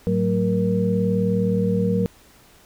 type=tone cluster; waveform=sine; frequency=106.5 / 184.5 / 223.7 / 470.6 Hz; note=G#2 / F#3 / A3 / A#4; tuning=+44 / -5 / +29 / +16 cents; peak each=-26 / -20 / -28 / -23 dBFS; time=0.07-2.06 s; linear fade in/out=0 ms; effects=pink hiss -52 dBFS RMS until 2.65 s